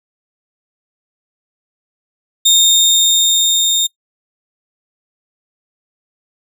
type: tone with level ramp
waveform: 30% pulse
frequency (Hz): 3663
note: A#7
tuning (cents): -31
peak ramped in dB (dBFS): -5 to -10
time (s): 2.45-3.87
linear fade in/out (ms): 10
effects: noise-tail reverb RT60 0.1 s tail -19 dB re dry